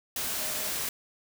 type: tone in noise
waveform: sine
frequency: 622.3 Hz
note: D#5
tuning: in tune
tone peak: -43 dBFS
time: 0.4-0.68 s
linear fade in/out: 2 ms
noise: white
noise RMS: -32 dBFS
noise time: 0.16-0.89 s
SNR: -14 dB
effects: none